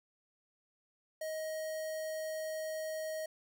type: tone with notch filter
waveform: square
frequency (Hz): 629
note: D#5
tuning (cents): +19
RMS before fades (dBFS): -39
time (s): 1.21-3.26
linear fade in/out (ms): 5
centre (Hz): 2800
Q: 1.4
effects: 11-bit